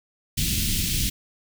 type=band-stop noise; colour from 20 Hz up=pink; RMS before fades=-24 dBFS; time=0.37-1.1 s; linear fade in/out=10 ms; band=240 to 2700 Hz; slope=24 dB/octave; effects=none